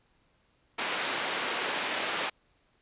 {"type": "band-pass noise", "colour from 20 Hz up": "white", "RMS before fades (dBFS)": -32, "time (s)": [0.78, 2.3], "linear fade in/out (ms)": 10, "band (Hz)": [290, 2900], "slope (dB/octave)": 12, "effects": ["pink hiss -69 dBFS RMS until 2.81 s", "resampled to 8000 Hz"]}